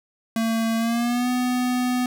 square tone with pitch glide, 226 to 249.3 Hz, A3 to B3, +47 to +16 cents, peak -21 dBFS, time 0.36-2.06 s, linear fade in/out 2 ms, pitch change +169 cents, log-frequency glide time 0.77-1.29 s, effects none

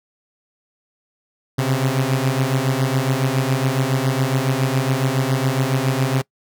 sawtooth beating tone pair, 128.8 / 136 Hz, C3 / C#3, -27 / -33 cents, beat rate 7.2 Hz, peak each -16 dBFS, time 1.58-6.22 s, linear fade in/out 10 ms, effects noise-tail reverb RT60 0.1 s tail -23 dB re dry

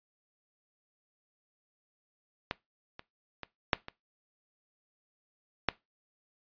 clicks, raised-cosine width 0.3 ms, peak -15 / -27 / -23 / -6 / -24 / -8 dBFS, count 6, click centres 2.511 / 2.994 / 3.433 / 3.732 / 3.884 / 5.687 s, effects noise-tail reverb RT60 0.2 s tail -20 dB re dry + resampled to 11025 Hz

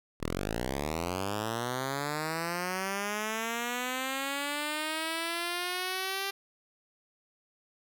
5% pulse linear sweep, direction up, 36.3 to 395.5 Hz, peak -20 dBFS, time 0.2-6.31 s, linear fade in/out 10 ms, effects none

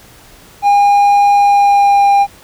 triangle tone with pitch glide, 811 to 801.7 Hz, G#5 to G5, -41 to +39 cents, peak -4 dBFS, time 0.62-2.27 s, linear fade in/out 50 ms, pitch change -20 cents, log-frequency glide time 1.33-2.11 s, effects pink hiss -41 dBFS RMS until 2.43 s

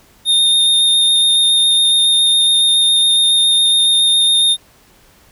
square tone with vibrato, 3662 Hz, A#7, 32 cents flat, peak -10 dBFS, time 0.25-4.57 s, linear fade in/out 50 ms, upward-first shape square, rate 7.2 Hz, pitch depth 9 cents each way, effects pink hiss -49 dBFS RMS until 5.31 s

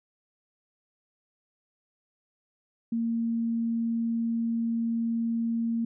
sine tone, 230.2 Hz, A#3, 22 cents flat, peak -25 dBFS, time 2.92-5.85 s, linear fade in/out 5 ms, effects none

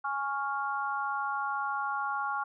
sine chord, Db major, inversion second, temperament equal, 830.6 / 1108.7 / 1396.9 Hz, Ab5 / Db6 / F6, 0 / 0 / 0 cents, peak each -34 dBFS, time 0.04-2.44 s, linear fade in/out 10 ms, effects none

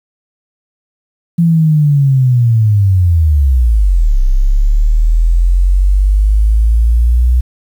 sine linear two-way sweep, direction down then up, 171.2 to 31.68 to 61.8 Hz, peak -6 dBFS, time 1.38-7.41 s, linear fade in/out 10 ms, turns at 4.2 s, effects 7-bit

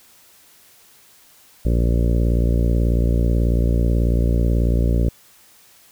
harmonic tone, 58.27 Hz, A#1, in tune, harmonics 1 / 2 / 3 / 4 / 5 / 6 / 7 / 8 / 9 / 10, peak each -16 / -22 / -26 / -28 / -30 / -32 / -33 / -34 / -35 / -36 dBFS, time 1.65-5.09 s, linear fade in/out 5 ms, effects white hiss -51 dBFS RMS until 5.91 s

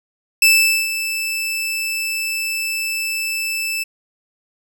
sawtooth tone with ADSR envelope, 2637 Hz, E7, in tune, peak -5 dBFS, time 0.42-3.84 s, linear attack 3 ms, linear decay 450 ms, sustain -12 dB, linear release 13 ms, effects none

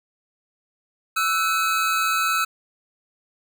square tone cluster, 1317 / 1493 / 2544 Hz, E6 / F#6 / D#7, -2 / +15 / +38 cents, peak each -22 / -28 / -27 dBFS, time 1.16-2.45 s, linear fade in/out 10 ms, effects none

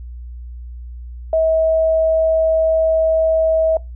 sine tone, 643 Hz, E5, 43 cents flat, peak -12 dBFS, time 1.33-3.77 s, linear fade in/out 2 ms, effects noise-tail reverb RT60 0.2 s tail -22 dB re dry + added 60 Hz sine -29 dBFS peak until 3.95 s

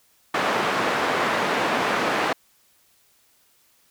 white band-pass noise, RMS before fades -23 dBFS, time 0.34-2.33 s, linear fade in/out 5 ms, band 220 to 1500 Hz, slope 12 dB/octave, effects white hiss -61 dBFS RMS until 3.9 s

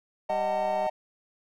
triangle chord, D# diminished, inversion none, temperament just, 622.3 / 746.7 / 896 Hz, D#5 / F#5 / A5, 0 / +16 / +31 cents, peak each -26 / -28 / -30 dBFS, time 0.29-0.9 s, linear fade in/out 10 ms
click train, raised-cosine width 1 ms, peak -28 dBFS, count 112, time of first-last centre 0.3-0.866 s, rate 196 Hz
effects none

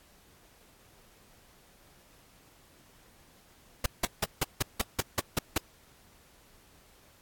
pink noise bursts, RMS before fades -26 dBFS, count 10, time 3.84-5.58 s, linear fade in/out 5 ms, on 21 ms, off 170 ms, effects pink hiss -60 dBFS RMS until 7.21 s + AAC 64 kbps

